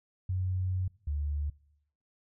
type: tone pair in turn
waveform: sine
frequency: 92.5 / 73.09 Hz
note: F#2 / D2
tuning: 0 / -8 cents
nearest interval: major third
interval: 408 cents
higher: first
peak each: -28 / -29 dBFS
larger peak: first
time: 0.29-0.88 / 1.07-1.5 s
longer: first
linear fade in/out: 5 ms
effects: noise-tail reverb RT60 0.8 s tail -23 dB re dry